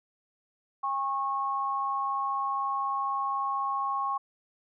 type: tone pair together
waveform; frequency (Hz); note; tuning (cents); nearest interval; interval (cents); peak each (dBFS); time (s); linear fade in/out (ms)
sine; 808.5 / 1094; G#5 / C#6; -47 / -23; perfect fourth; 524; -33 / -28; 0.83-4.18; 10
effects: none